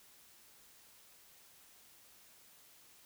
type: silence
effects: white hiss -62 dBFS RMS until 3.05 s